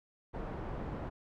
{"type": "low-pass noise", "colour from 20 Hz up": "pink", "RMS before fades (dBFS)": -40, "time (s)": [0.33, 1.1], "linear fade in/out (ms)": 20, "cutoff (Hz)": 1000, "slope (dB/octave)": 12, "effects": []}